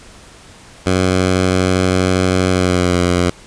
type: tone with pitch glide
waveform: 10% pulse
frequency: 92.5 to 88.73 Hz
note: F#2 to F2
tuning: 0 to +28 cents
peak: -4 dBFS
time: 0.86-3.3 s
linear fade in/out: 5 ms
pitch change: -72 cents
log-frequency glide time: 2.49-2.98 s
effects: pink hiss -41 dBFS RMS until 3.46 s + resampled to 22050 Hz